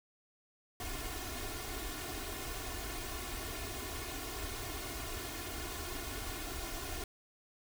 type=noise with comb filter; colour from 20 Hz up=pink; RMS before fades=-41 dBFS; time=0.8-7.04 s; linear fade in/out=2 ms; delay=2.8 ms; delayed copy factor=+1; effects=none